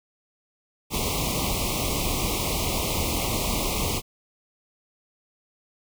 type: band-stop noise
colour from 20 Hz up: pink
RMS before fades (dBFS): -26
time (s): 0.9-4.02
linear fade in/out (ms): 50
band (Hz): 1200 to 2100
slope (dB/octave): 96
effects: none